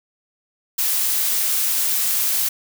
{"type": "noise", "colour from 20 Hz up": "blue", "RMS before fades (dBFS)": -20, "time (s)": [0.78, 2.49], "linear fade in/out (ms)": 10, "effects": []}